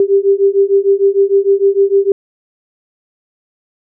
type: beating tone pair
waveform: sine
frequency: 392 / 398.6 Hz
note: G4 / G4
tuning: 0 / +29 cents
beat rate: 6.6 Hz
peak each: -11 dBFS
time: 0-2.12 s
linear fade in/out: 2 ms
effects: none